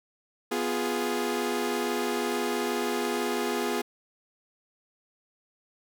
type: chord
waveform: sawtooth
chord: F diminished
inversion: second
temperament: equal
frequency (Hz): 246.9 / 349.2 / 415.3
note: Cb4 / F4 / Ab4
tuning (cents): 0 / 0 / 0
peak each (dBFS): -28 / -28 / -26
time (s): 0.51-3.82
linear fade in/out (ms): 10
effects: none